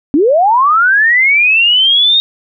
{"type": "linear sweep", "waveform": "sine", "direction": "up", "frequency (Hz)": [261.6, 3729], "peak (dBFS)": -6, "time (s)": [0.14, 2.2], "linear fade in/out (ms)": 0, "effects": []}